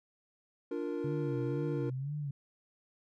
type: chord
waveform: triangle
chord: Bb major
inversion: first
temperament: equal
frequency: 293.7 / 349.2 / 466.2 Hz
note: D4 / F4 / Bb4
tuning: 0 / 0 / 0 cents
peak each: -36 dBFS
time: 0.71-1.9 s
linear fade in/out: 5 ms
type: tone with vibrato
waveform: sine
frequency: 138.6 Hz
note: C#3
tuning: in tune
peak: -34 dBFS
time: 1.04-2.31 s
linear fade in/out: 5 ms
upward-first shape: sine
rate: 2 Hz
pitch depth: 130 cents each way
effects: none